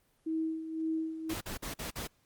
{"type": "tone with tremolo", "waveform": "sine", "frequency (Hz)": 320.5, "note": "E4", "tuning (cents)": -49, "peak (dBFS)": -29, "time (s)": [0.26, 1.34], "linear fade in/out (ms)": 10, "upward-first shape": "sine", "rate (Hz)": 1.9, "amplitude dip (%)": 65}
{"type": "noise bursts", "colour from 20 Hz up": "pink", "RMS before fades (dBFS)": -39, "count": 5, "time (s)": [1.29, 2.074], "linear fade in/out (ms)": 10, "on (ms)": 120, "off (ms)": 46}
{"effects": ["pink hiss -71 dBFS RMS until 2.25 s", "Opus 32 kbps"]}